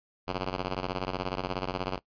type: ring-modulated tone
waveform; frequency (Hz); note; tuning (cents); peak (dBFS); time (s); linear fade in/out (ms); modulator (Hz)
5% pulse; 92.5; F#2; 0; -17; 0.27-1.99; 10; 38
effects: noise-tail reverb RT60 0.1 s tail -20 dB re dry + resampled to 11025 Hz